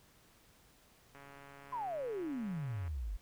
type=click train; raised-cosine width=0.5 ms; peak=-39 dBFS; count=243; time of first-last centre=1.15-2.879 s; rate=140 Hz
type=exponential sweep; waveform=sine; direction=down; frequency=1046.5 to 43.93 Hz; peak=-36 dBFS; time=1.72-3.17 s; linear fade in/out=10 ms
effects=pink hiss -65 dBFS RMS until 3.21 s